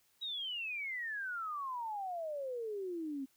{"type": "exponential sweep", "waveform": "sine", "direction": "down", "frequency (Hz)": [3882, 261.6], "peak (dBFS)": -37, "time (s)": [0.21, 3.26], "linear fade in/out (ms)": 20, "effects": ["white hiss -72 dBFS RMS until 3.36 s"]}